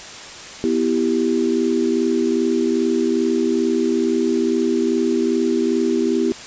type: chord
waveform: sine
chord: E minor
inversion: second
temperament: equal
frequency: 246.9 / 329.6 / 392 Hz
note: B3 / E4 / G4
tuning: 0 / 0 / 0 cents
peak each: -20 dBFS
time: 0.64-6.32 s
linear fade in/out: 0 ms
effects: white hiss -35 dBFS RMS until 6.46 s + resampled to 16000 Hz